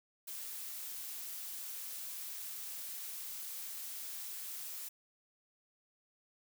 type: noise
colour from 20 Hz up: blue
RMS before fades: -44 dBFS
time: 0.27-4.89 s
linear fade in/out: 10 ms
effects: none